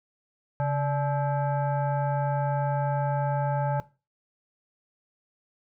sine tone with frequency modulation, 138.59 Hz, C#3, in tune, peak -23 dBFS, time 0.6-3.8 s, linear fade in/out 0 ms, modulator 723 Hz, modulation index 0.96, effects noise-tail reverb RT60 0.3 s tail -18 dB re dry

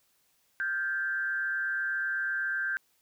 sine tone with frequency modulation, 1568 Hz, G6, in tune, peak -28 dBFS, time 0.6-2.77 s, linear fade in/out 0 ms, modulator 154 Hz, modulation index 0.59, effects white hiss -70 dBFS RMS until 3.01 s

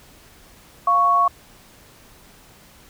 sine tone pair together, 699 / 1110.6 Hz, F5 / C#6, +1 / +3 cents, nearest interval minor sixth, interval 802 cents, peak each -22 / -14 dBFS, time 0.87-1.28 s, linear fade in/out 5 ms, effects pink hiss -49 dBFS RMS until 2.89 s

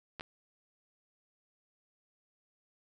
clicks, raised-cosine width 0.3 ms, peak -25 dBFS, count 2, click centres 0.197 / 0.209 s, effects none

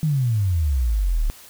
sine exponential sweep, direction down, 161.8 to 34.65 Hz, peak -17 dBFS, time 0.03-1.3 s, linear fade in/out 0 ms, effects white hiss -45 dBFS RMS until 1.49 s

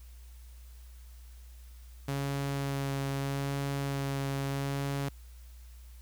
sawtooth tone with vibrato, 138.59 Hz, C#3, in tune, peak -27 dBFS, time 2.08-5.09 s, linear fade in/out 5 ms, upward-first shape sine, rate 0.79 Hz, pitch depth 13 cents each way, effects added 60 Hz sine -47 dBFS peak until 6.01 s + white hiss -62 dBFS RMS until 6.01 s

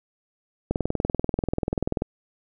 click train, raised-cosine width 2 ms, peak -10 dBFS, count 28, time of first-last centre 0.71-2.021 s, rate 20.6 Hz, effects none

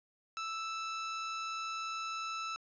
sawtooth tone, 1318.5 Hz, E6, in tune, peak -33 dBFS, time 0.37-2.56 s, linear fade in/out 0 ms, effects resampled to 16000 Hz + 11-bit

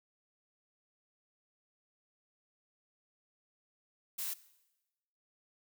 blue noise, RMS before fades -38 dBFS, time 4.18-4.34 s, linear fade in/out 10 ms, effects noise-tail reverb RT60 1.0 s tail -18 dB re dry

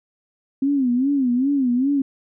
sine tone with vibrato, 262.6 Hz, C4, 6 cents sharp, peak -16 dBFS, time 0.62-2.02 s, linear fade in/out 5 ms, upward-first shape sine, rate 2.5 Hz, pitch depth 150 cents each way, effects none

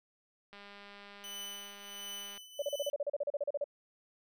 click train, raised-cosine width 0.3 ms, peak -36 dBFS, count 374, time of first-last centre 0.53-2.377 s, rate 202 Hz
sawtooth tone with tremolo, 3003 Hz, F#7, 25 cents sharp, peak -37 dBFS, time 1.24-2.9 s, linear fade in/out 0 ms, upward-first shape triangle, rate 1.4 Hz, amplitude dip 80%
sine tone bursts, 576 Hz, D5, 34 cents flat, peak -30 dBFS, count 16, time 2.59-3.642 s, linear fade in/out 5 ms, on 32 ms, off 36 ms
effects none

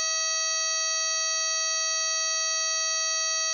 harmonic tone with a mistuned harmonic, 645 Hz, E5, 38 cents flat, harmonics 1 / 2 / 3 / 4 / 5 / 6 / 7 / 9 / 10, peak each -40 / -37 / -36 / -39 / -41 / -39 / -29 / -29 / -32 dBFS, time 0-3.53 s, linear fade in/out 0 ms, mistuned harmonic 2, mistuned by -36 cents, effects none

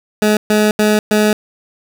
20% pulse tone bursts at uneven times, 212 Hz, G#3, 36 cents sharp, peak -5 dBFS, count 4, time 0.22-0.37 / 0.5-0.71 / 0.79-0.99 / 1.11-1.33 s, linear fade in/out 2 ms, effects none

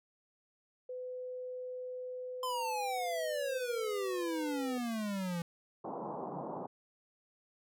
sine tone with pitch glide, 504 to 497.9 Hz, B4 to B4, +35 to +14 cents, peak -39 dBFS, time 0.89-4.78 s, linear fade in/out 5 ms, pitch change -21 cents, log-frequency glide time 2.91-3.5 s
square exponential sweep, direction down, 1038 to 167.4 Hz, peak -35 dBFS, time 2.43-5.42 s, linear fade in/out 2 ms
white band-pass noise, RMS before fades -41 dBFS, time 5.84-6.67 s, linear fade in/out 10 ms, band 140 to 1000 Hz, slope 48 dB/octave
effects none

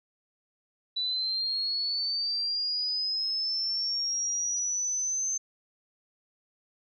sine linear sweep, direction up, 3951 to 6272 Hz, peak -27 dBFS, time 0.96-5.38 s, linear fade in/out 10 ms, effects none

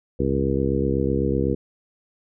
harmonic tone with a mistuned harmonic, 68 Hz, C#2, 33 cents flat, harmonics 1 / 2 / 3 / 4 / 5 / 6 / 7, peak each -27 / -27 / -27 / -27 / -27 / -27 / -27 dBFS, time 0.19-1.55 s, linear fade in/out 10 ms, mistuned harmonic 1, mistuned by +60 cents, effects none

